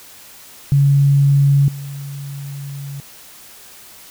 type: tone with level steps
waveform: sine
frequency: 140.3 Hz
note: C#3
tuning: 21 cents sharp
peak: -9 / -26 dBFS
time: 0.72-3 s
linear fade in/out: 0 ms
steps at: 1.68 s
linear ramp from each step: 2 ms
effects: white hiss -41 dBFS RMS until 4.1 s